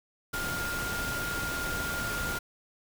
sine tone in noise, 1409 Hz, F6, 15 cents sharp, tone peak -33 dBFS, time 0.33-2.39 s, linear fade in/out 10 ms, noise pink, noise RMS -35 dBFS, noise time 0.33-2.39 s, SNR -1 dB, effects none

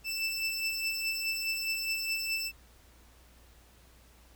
25% pulse beating tone pair, 2648 / 2652.8 Hz, E7 / E7, +7 / +10 cents, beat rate 4.8 Hz, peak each -33 / -28 dBFS, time 0.04-2.52 s, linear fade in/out 50 ms, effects added 60 Hz sine -58 dBFS peak until 4.35 s + pink hiss -61 dBFS RMS until 4.35 s

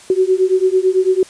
sine beating tone pair, 370 / 379 Hz, F#4 / F#4, 0 / +42 cents, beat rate 9 Hz, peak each -14 dBFS, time 0.1-1.23 s, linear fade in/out 2 ms, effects white hiss -41 dBFS RMS until 1.29 s + resampled to 22050 Hz

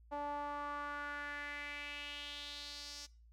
sawtooth tone with band-pass filter sweep, 290 Hz, D4, 22 cents flat, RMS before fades -44 dBFS, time 0.11-3.07 s, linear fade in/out 20 ms, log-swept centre 770 to 5500 Hz, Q 3.5, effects noise-tail reverb RT60 0.4 s tail -22 dB re dry + added 57 Hz sine -59 dBFS peak until 3.32 s

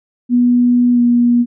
sine tone with pitch glide, 244.1 to 240.3 Hz, B3 to B3, -20 to -47 cents, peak -8 dBFS, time 0.29-1.46 s, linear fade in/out 50 ms, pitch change -27 cents, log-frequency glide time 0.93-1 s, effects none

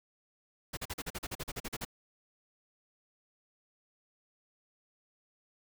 pink noise bursts, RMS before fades -38 dBFS, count 14, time 0.73-1.851 s, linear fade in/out 10 ms, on 42 ms, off 41 ms, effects none

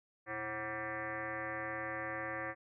sine tone with frequency modulation, 1163 Hz, D6, 17 cents flat, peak -37 dBFS, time 0.26-2.55 s, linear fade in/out 50 ms, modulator 208 Hz, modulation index 4.2, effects none

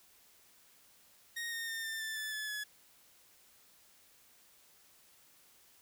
sawtooth tone with pitch steps, 1864.7 / 1840.1 / 1815.8 / 1791.8 / 1768.2 / 1744.9 / 1721.8 / 1699.1 Hz, A#6 / A#6 / A#6 / A6 / A6 / A6 / A6 / G#6, 0 / -23 / -46 / +31 / +8 / -15 / -38 / +39 cents, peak -34 dBFS, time 1.36-2.64 s, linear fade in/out 10 ms, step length 160 ms, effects white hiss -64 dBFS RMS until 5.81 s

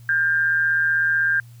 sine tone with amplitude modulation, 1599 Hz, G6, 34 cents sharp, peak -14 dBFS, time 0.09-1.4 s, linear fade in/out 2 ms, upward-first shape sine, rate 156 Hz, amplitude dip 55%, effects added 118 Hz sine -41 dBFS peak until 1.6 s + white hiss -57 dBFS RMS until 1.6 s

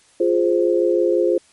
sine chord, F minor, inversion none, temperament equal, 349.2 / 415.3 / 523.3 Hz, F4 / Ab4 / C5, 0 / 0 / 0 cents, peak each -17 / -20 / -19 dBFS, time 0.2-1.38 s, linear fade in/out 5 ms, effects white hiss -54 dBFS RMS until 1.52 s + MP3 48 kbps

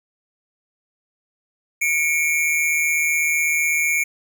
square tone pair together, 2200 / 2356 Hz, C#7 / D7, -14 / +5 cents, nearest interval minor second, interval 119 cents, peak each -21 dBFS, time 1.81-4.04 s, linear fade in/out 10 ms, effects none

